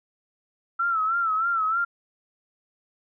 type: tone with vibrato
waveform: sine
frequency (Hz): 1332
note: E6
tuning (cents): +18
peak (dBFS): -21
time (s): 0.79-1.85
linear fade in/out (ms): 10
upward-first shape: sine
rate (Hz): 3.2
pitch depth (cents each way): 83
effects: none